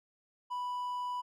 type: tone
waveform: triangle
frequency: 987.8 Hz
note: B5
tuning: in tune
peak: -32 dBFS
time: 0.5-1.22 s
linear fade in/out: 20 ms
effects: none